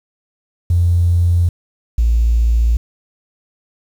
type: tone pair in turn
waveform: triangle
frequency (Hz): 86.7 / 57.36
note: F2 / A#1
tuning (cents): -12 / -27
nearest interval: perfect fifth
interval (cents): 715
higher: first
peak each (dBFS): -6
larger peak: neither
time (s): 0.7-1.49 / 1.98-2.77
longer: neither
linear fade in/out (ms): 5
effects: tanh soft clip ceiling -8 dBFS + 7-bit